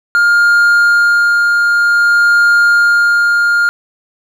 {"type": "tone with tremolo", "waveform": "triangle", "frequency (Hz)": 1410, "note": "F6", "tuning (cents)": 16, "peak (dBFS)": -4, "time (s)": [0.15, 3.69], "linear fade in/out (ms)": 0, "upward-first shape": "sine", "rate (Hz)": 0.53, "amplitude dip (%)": 25, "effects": []}